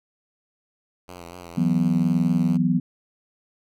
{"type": "tone with vibrato", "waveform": "5% pulse", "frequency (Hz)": 87.3, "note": "F2", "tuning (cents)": 0, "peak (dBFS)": -27, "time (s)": [1.08, 2.57], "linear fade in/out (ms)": 5, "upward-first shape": "sine", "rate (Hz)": 4.2, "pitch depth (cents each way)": 58}
{"type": "chord", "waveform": "sine", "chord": "E suspended second", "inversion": "none", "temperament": "equal", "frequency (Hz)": [164.81, 185, 246.9], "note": ["E3", "F#3", "B3"], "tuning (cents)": [0, 0, 0], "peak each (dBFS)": -22, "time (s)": [1.57, 2.8], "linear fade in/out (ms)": 10}
{"effects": []}